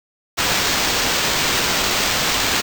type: noise with sample-and-hold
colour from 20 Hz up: white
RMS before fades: -19 dBFS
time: 0.37-2.62 s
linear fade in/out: 20 ms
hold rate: 11025 Hz
effects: none